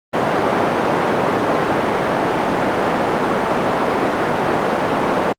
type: band-pass noise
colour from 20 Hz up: white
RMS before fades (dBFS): -17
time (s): 0.13-5.33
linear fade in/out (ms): 10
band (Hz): 180 to 890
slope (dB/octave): 12
effects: Opus 32 kbps